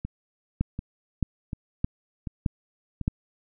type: two click trains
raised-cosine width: 5 ms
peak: -11 / -19 dBFS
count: 5 / 5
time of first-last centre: 0.61-3.079 / 0.05-3.013 s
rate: 1.62 / 1.35 Hz
effects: none